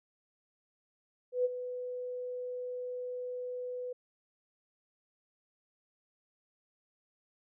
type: tone with ADSR envelope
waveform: sine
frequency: 497.6 Hz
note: B4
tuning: 13 cents sharp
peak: -24 dBFS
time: 1.32-3.93 s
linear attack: 130 ms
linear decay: 25 ms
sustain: -12 dB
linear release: 7 ms
effects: none